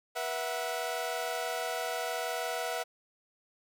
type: chord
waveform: sawtooth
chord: B suspended fourth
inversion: none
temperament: equal with one note detuned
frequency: 484.6 / 659.3 / 740 Hz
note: B4 / E5 / F#5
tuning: -33 / 0 / 0 cents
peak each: -34 / -32 / -33 dBFS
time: 0.15-2.84 s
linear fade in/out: 20 ms
effects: none